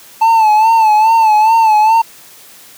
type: tone with vibrato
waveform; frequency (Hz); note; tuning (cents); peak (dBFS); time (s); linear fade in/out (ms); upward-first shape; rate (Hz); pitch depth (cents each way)
triangle; 879; A5; -2; -4; 0.21-2.02; 10; sine; 2.4; 66
effects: white hiss -39 dBFS RMS until 2.77 s + high-pass 100 Hz 12 dB/octave